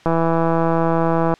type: click train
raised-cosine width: 1 ms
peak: -5 dBFS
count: 212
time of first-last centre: 0.06-1.339 s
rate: 165 Hz
effects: white hiss -49 dBFS RMS until 1.39 s + low-pass 4000 Hz 12 dB/octave